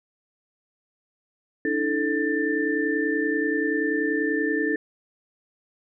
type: tone cluster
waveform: sine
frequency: 290.1 / 320.5 / 438 / 1779 Hz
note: D4 / E4 / A4 / A6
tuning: -21 / -49 / -8 / +19 cents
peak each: -27 dBFS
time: 1.65-4.76 s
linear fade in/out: 2 ms
effects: none